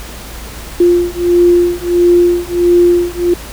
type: beating tone pair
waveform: sine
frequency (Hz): 349.2 / 350.7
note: F4 / F4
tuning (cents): 0 / +7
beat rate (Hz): 1.5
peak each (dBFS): -10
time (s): 0.8-3.34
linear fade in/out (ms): 5
effects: added 55 Hz sine -29 dBFS peak until 3.52 s + pink hiss -30 dBFS RMS until 3.52 s